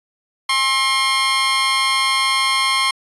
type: tone with amplitude modulation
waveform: 15% pulse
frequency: 1067 Hz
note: C6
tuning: 34 cents sharp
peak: -6 dBFS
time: 0.49-2.91 s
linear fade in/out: 5 ms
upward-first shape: sine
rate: 247 Hz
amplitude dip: 55%
effects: resampled to 24000 Hz